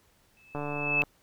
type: tone with exponential growth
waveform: sine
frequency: 2613 Hz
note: E7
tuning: 16 cents flat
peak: -20 dBFS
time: 0.37-1.02 s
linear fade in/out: 0 ms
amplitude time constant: 140 ms
type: click train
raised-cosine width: 1 ms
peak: -21 dBFS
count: 72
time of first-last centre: 0.55-1.036 s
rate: 146 Hz
effects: pink hiss -65 dBFS RMS until 1.22 s

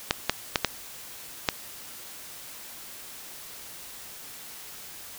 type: clicks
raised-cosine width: 0.2 ms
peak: -3 dBFS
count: 5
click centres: 0.109 / 0.296 / 0.558 / 0.647 / 1.488 s
effects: white hiss -43 dBFS RMS until 5.18 s

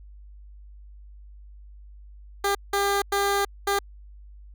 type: tone bursts at uneven times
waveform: 15% pulse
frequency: 400.4 Hz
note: G4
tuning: 37 cents sharp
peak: -15 dBFS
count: 4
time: 2.44-2.55 / 2.73-3.02 / 3.12-3.45 / 3.67-3.79 s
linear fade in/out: 5 ms
effects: added 50 Hz sine -43 dBFS peak until 4.54 s

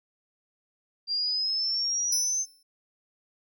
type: exponential sweep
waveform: sine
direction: up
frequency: 4726 to 6272 Hz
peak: -25 dBFS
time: 1.07-2.46 s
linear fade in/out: 50 ms
type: tone with exponential decay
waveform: sawtooth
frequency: 5320 Hz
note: E8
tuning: 15 cents sharp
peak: -21 dBFS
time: 2.12-2.63 s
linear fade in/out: 5 ms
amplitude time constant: 110 ms
effects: none

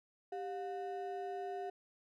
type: ring-modulated tone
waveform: triangle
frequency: 554.4 Hz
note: C#5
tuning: in tune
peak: -34 dBFS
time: 0.32-1.7 s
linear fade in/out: 5 ms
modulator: 161 Hz
effects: none

